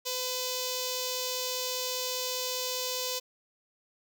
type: tone with notch filter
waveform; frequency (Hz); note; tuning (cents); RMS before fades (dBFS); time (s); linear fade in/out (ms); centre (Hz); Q
5% pulse; 505; B4; +39; -33; 0.05-3.2; 20; 1700; 0.52
effects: none